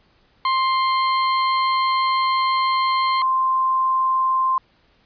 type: tone pair in turn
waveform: 40% pulse / sine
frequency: 1051 / 1046.6 Hz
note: C6 / C6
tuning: +7 / 0 cents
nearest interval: unison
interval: 7 cents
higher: first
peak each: -16 dBFS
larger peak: neither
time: 0.45-3.22 / 3.22-4.58 s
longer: first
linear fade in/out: 2 ms
effects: pink hiss -59 dBFS RMS until 5.05 s + resampled to 11025 Hz